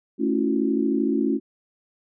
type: chord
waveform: sine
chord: F# minor seventh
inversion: first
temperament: equal with one note detuned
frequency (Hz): 220 / 277.2 / 329.6 / 363.4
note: A3 / C#4 / E4 / F#4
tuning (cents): 0 / 0 / 0 / -31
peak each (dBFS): -25 / -23 / -26 / -27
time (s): 0.18-1.4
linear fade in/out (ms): 50
effects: none